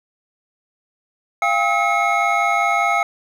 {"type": "tone cluster", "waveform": "triangle", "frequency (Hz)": [691, 796, 1284, 2174], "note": ["F5", "G5", "E6", "C#7"], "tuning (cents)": [-19, 26, -46, -34], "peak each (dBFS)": -19, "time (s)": [1.42, 3.03], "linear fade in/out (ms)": 2, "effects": []}